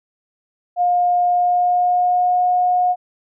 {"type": "tone with pitch glide", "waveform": "sine", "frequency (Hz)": [711, 722.2], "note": ["F5", "F#5"], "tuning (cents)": [31, -42], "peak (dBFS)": -13, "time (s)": [0.76, 2.96], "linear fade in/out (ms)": 50, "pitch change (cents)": 27, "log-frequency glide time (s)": [1.27, 2.42], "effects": []}